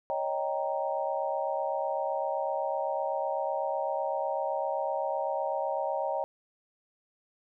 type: chord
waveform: sine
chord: Eb dominant seventh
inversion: third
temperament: equal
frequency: 554.4 / 622.3 / 784 / 932.3 Hz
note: Db5 / Eb5 / G5 / Bb5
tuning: 0 / 0 / 0 / 0 cents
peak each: -33 / -33 / -34 / -35 dBFS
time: 0.1-6.24 s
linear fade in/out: 0 ms
effects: none